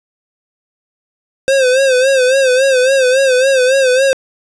square tone with vibrato, 523.3 Hz, C5, in tune, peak -9 dBFS, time 1.48-4.13 s, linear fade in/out 0 ms, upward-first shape sine, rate 3.6 Hz, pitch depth 81 cents each way, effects resampled to 22050 Hz + 8-bit

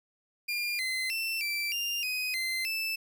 30% pulse tone with pitch steps, 2406 / 2055 / 2679 / 2337 / 2798 / 2506 / 2071 / 2638 Hz, D7 / C7 / E7 / D7 / F7 / D#7 / C7 / E7, +41 / -32 / +27 / -9 / +3 / +12 / -18 / +1 cents, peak -27 dBFS, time 0.48-2.96 s, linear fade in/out 10 ms, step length 310 ms, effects none

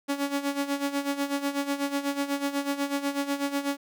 sawtooth tone with tremolo, 281.3 Hz, C#4, 26 cents sharp, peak -20 dBFS, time 0.08-3.77 s, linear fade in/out 20 ms, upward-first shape sine, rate 8.1 Hz, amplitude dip 75%, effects none

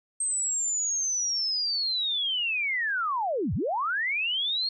sine linear two-way sweep, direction down then up, 8372 to 68.2 to 4333 Hz, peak -25 dBFS, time 0.2-4.69 s, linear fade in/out 5 ms, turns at 3.54 s, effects none

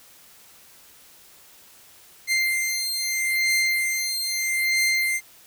sawtooth beating tone pair, 2093 / 2093.78 Hz, C7 / C7, 0 / +1 cents, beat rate 0.78 Hz, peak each -21 dBFS, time 2.27-5.21 s, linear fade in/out 50 ms, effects white hiss -51 dBFS RMS until 5.46 s

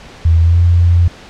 sine tone with pitch glide, 82.41 to 86.51 Hz, E2 to F2, 0 to -16 cents, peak -6 dBFS, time 0.25-1.08 s, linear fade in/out 5 ms, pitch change +84 cents, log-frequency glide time 0.4-0.6 s, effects pink hiss -36 dBFS RMS until 1.29 s + low-pass 5000 Hz 12 dB/octave

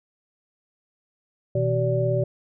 sine tone cluster, 123.5 / 160.5 / 380.3 / 579 Hz, B2 / E3 / F#4 / D5, 0 / -46 / +48 / -25 cents, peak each -23 / -30 / -27 / -24 dBFS, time 1.55-2.24 s, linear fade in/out 5 ms, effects none

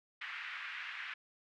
white band-pass noise, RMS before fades -44 dBFS, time 0.21-1.14 s, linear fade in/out 5 ms, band 1400 to 2400 Hz, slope 24 dB/octave, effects none

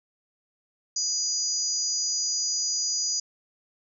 sine tone cluster, 4906 / 5980 / 6670 Hz, D#8 / F#8 / G#8, -25 / +17 / +7 cents, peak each -29 dBFS, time 0.96-3.2 s, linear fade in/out 5 ms, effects none

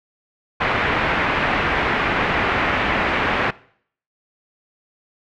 white low-pass noise, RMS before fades -20 dBFS, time 0.6-3.51 s, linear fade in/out 10 ms, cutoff 2300 Hz, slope 24 dB/octave, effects noise-tail reverb RT60 0.6 s tail -21 dB re dry

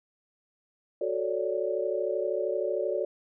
sine chord, D major seventh, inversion first, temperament equal, 370 / 440 / 554.4 / 587.3 Hz, F#4 / A4 / C#5 / D5, 0 / 0 / 0 / 0 cents, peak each -32 dBFS, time 1.01-3.05 s, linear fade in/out 5 ms, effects none

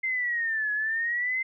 sine exponential two-way sweep, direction down then up, 2093 to 1685 to 2084 Hz, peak -25 dBFS, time 0.03-1.43 s, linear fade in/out 10 ms, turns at 0.72 s, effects none

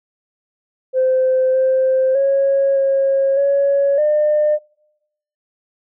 sine tone with pitch steps, 518 / 523 / 549 / 544 / 559 / 602 Hz, C5 / C5 / C#5 / C#5 / C#5 / D5, -17 / -1 / -17 / -33 / +14 / +43 cents, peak -11 dBFS, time 0.93-4.59 s, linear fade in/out 50 ms, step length 610 ms, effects noise-tail reverb RT60 0.9 s tail -26 dB re dry + tanh soft clip ceiling -8 dBFS

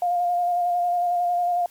sine tone with vibrato, 705 Hz, F5, 16 cents sharp, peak -19 dBFS, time 0.02-1.66 s, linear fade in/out 2 ms, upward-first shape square, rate 11 Hz, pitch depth 18 cents each way, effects white hiss -54 dBFS RMS until 1.7 s + MP3 96 kbps

